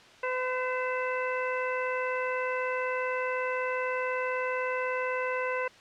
harmonic tone with a mistuned harmonic, 508 Hz, B4, 49 cents sharp, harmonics 1 / 2 / 3 / 4 / 5, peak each -31 / -34 / -36 / -37 / -38 dBFS, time 0.23-5.68 s, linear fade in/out 5 ms, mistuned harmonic 5, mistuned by +66 cents, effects white hiss -53 dBFS RMS until 5.8 s + low-pass 4000 Hz 12 dB/octave

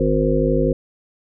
harmonic tone, 52.2 Hz, G#1, 10 cents sharp, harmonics 1 / 3 / 5 / 7 / 9 / 10, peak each -22 / -22 / -22 / -22 / -22 / -22 dBFS, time 0-0.73 s, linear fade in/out 5 ms, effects none

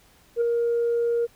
sine tone with ADSR envelope, 470 Hz, A#4, 14 cents sharp, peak -15 dBFS, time 0.36-1.27 s, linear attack 54 ms, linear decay 4 ms, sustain -4 dB, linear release 27 ms, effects tanh soft clip ceiling -17 dBFS + pink hiss -57 dBFS RMS until 1.35 s

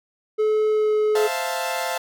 triangle tone with pitch glide, 430.2 to 426.7 Hz, A4 to G#4, -39 to +47 cents, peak -15 dBFS, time 0.38-1.28 s, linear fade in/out 20 ms, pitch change -14 cents, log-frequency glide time 0.69-0.94 s
sawtooth chord, F major seventh, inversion second, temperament equal, 523.3 / 659.3 / 698.5 / 880 Hz, C5 / E5 / F5 / A5, 0 / 0 / 0 / 0 cents, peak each -26 / -26 / -25 / -25 dBFS, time 1.15-1.98 s, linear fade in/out 5 ms
effects none

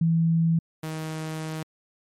sine / sawtooth tone pair in turn, 164.81 / 157.75 Hz, E3 / D#3, 0 / +24 cents, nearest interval minor second, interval 76 cents, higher first, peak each -18 / -26 dBFS, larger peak first, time 0.01-0.59 / 0.83-1.63 s, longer second, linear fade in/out 5 ms, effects MP3 64 kbps

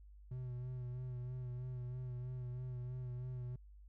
triangle tone with vibrato, 125 Hz, B2, 21 cents sharp, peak -39 dBFS, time 0.31-3.56 s, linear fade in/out 5 ms, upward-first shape sine, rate 3.1 Hz, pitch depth 30 cents each way, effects added 50 Hz sine -55 dBFS peak until 3.88 s

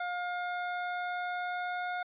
25% pulse tone with pitch glide, 711 to 718.4 Hz, F5 to F5, +31 to +49 cents, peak -29 dBFS, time 0-2.03 s, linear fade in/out 5 ms, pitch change +18 cents, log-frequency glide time 0.17-1.89 s, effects resampled to 8000 Hz

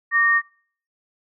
sine tone pair together, 1164.2 / 1848 Hz, D6 / A#6, -15 / -16 cents, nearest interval minor sixth, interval 799 cents, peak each -22 / -15 dBFS, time 0.11-0.42 s, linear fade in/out 50 ms, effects noise-tail reverb RT60 0.5 s tail -23 dB re dry

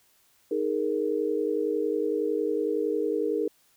sine chord, D# suspended fourth, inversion none, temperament equal, 311.1 / 415.3 / 466.2 Hz, D#4 / G#4 / A#4, 0 / 0 / 0 cents, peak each -30 / -28 / -28 dBFS, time 0.51-3.48 s, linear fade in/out 5 ms, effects white hiss -64 dBFS RMS until 3.76 s

